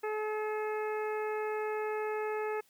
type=harmonic tone; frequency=428.2 Hz; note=A4; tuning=47 cents flat; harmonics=1 / 2 / 3 / 4 / 5 / 6; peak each=-33 / -39 / -43 / -45 / -47 / -49 dBFS; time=0.03-2.61 s; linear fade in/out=10 ms; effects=white hiss -67 dBFS RMS until 2.69 s + high-pass 80 Hz 12 dB/octave